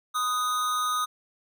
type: tone with amplitude modulation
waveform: square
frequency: 1244.5 Hz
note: D#6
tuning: in tune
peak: -23 dBFS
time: 0.14-1.06 s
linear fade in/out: 20 ms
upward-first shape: sine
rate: 240 Hz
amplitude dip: 50%
effects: none